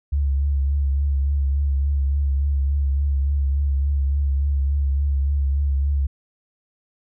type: tone with vibrato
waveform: sine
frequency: 69.9 Hz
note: C#2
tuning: 15 cents sharp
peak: -17 dBFS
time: 0.12-6.07 s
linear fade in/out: 10 ms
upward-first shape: triangle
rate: 3.5 Hz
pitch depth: 49 cents each way
effects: none